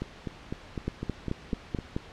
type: two click trains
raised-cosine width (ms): 3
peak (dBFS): -16 / -19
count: 6 / 8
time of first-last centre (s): 0.88-1.965 / 0.02-1.788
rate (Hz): 4.61 / 3.96
effects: pink hiss -48 dBFS RMS until 2.12 s + low-pass 4000 Hz 12 dB/octave